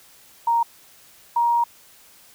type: tone pair in turn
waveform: sine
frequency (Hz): 932.3 / 943.1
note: A#5 / A#5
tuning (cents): 0 / +20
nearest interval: unison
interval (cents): 20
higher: second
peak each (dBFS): -16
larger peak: neither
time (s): 0.47-0.63 / 1.36-1.64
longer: second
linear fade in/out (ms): 5
effects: white hiss -51 dBFS RMS until 2.34 s